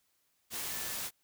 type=tone in noise; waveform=sine; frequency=1750 Hz; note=A6; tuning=10 cents flat; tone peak=-49 dBFS; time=0.68-0.97 s; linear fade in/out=50 ms; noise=white; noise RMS=-38 dBFS; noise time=0.5-1.11 s; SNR=-14 dB; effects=white hiss -75 dBFS RMS until 1.23 s